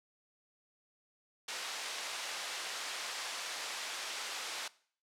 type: band-pass noise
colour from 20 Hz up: white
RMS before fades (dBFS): -41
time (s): 1.48-4.68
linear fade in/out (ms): 5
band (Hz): 580 to 5300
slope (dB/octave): 12
effects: noise-tail reverb RT60 0.5 s tail -20 dB re dry + low-pass 12000 Hz 12 dB/octave